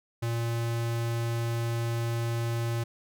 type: tone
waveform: square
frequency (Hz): 116.54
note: A#2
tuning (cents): 0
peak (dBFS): -28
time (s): 0.22-2.84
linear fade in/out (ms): 10
effects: none